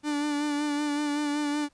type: tone with vibrato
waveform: 45% pulse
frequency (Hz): 293.7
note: D4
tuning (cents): 0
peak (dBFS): -26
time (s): 0.03-1.69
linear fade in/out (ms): 50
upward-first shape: sine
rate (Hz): 5.3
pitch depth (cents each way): 29
effects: pink hiss -67 dBFS RMS until 1.73 s + resampled to 22050 Hz